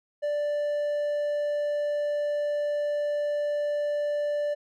triangle tone, 587.3 Hz, D5, in tune, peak -23 dBFS, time 0.22-4.55 s, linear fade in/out 20 ms, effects none

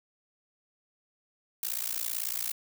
blue noise with amplitude modulation, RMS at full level -29 dBFS, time 1.63-2.52 s, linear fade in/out 2 ms, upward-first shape sine, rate 58.1 Hz, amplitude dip 100%, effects none

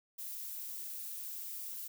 violet noise, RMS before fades -43 dBFS, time 0.18-1.88 s, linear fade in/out 10 ms, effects none

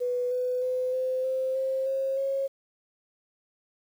sine tone with pitch steps, 493.9 / 500.8 / 507.8 / 514.9 / 522.1 / 529.3 / 536.7 / 544.2 Hz, B4 / B4 / B4 / C5 / C5 / C5 / C5 / C#5, 0 / +24 / +48 / -28 / -4 / +20 / +44 / -32 cents, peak -25 dBFS, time 0-2.48 s, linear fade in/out 20 ms, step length 310 ms, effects 9-bit

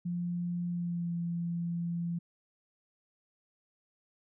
sine tone with pitch glide, 174.61 to 170.82 Hz, F3 to F3, 0 to -38 cents, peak -31 dBFS, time 0.05-2.19 s, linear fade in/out 10 ms, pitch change -38 cents, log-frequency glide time 0.69-1.14 s, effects none

